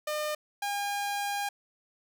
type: tone pair in turn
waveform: sawtooth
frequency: 605 / 809.8 Hz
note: D#5 / G#5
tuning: -49 / -44 cents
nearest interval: perfect fourth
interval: 505 cents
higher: second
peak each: -26 dBFS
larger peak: neither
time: 0.07-0.35 / 0.62-1.49 s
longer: second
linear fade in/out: 5 ms
effects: none